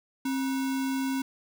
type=tone with sample-and-hold; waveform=sine; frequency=266.6 Hz; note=C4; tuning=33 cents sharp; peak=-26 dBFS; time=0.25-1.22 s; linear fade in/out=5 ms; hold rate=1225 Hz; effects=none